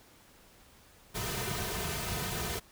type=noise with comb filter; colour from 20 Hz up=pink; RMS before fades=-35 dBFS; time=1.14-2.6 s; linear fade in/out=20 ms; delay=3.6 ms; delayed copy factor=-0.85; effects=pink hiss -59 dBFS RMS until 2.71 s